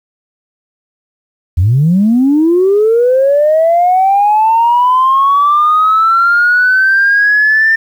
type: linear sweep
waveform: sine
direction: up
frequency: 79.2 to 1800 Hz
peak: -5 dBFS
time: 1.57-7.76 s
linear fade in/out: 10 ms
effects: tanh soft clip ceiling -2 dBFS + 7-bit